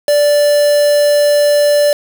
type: tone with quantisation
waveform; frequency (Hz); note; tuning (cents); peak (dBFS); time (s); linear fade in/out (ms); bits
triangle; 585; D5; -7; -6; 0.08-1.93; 2; 3
effects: none